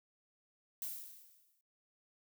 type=noise with exponential decay; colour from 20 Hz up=violet; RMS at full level=-39 dBFS; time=0.82-1.61 s; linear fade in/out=1 ms; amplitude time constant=170 ms; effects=noise-tail reverb RT60 0.4 s tail -26 dB re dry